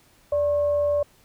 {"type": "tone with frequency modulation", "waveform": "sine", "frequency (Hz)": 583, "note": "D5", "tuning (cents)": -13, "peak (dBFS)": -19, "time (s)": [0.32, 1.03], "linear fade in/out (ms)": 5, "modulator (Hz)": 501, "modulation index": 0.23, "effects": ["pink hiss -58 dBFS RMS until 1.24 s"]}